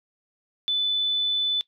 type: tone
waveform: sine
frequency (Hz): 3499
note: A7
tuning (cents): -10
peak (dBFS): -21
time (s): 0.68-1.61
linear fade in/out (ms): 0
effects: noise-tail reverb RT60 0.1 s tail -19 dB re dry